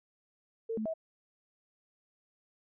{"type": "tone with pitch steps", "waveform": "sine", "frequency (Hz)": [452, 218.1, 645], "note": ["A4", "A3", "E5"], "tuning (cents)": [47, -15, -38], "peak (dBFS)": -32, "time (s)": [0.69, 0.939], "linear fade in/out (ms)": 10, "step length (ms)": 83, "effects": []}